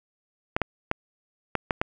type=clicks; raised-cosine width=0.5 ms; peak=-8 dBFS; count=6; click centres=0.565 / 0.617 / 0.914 / 1.553 / 1.708 / 1.815 s; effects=none